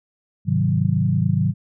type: chord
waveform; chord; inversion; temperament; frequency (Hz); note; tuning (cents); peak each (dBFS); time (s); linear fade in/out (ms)
sine; Ab dominant seventh; none; equal; 103.83 / 130.81 / 155.56 / 185; Ab2 / C3 / Eb3 / Gb3; 0 / 0 / 0 / 0; -22 / -22 / -21 / -22; 0.45-1.54; 50
effects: none